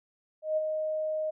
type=tone with ADSR envelope; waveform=sine; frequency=622.3 Hz; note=D#5; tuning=in tune; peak=-23 dBFS; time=0.42-1.31 s; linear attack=150 ms; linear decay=25 ms; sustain=-5 dB; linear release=15 ms; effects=none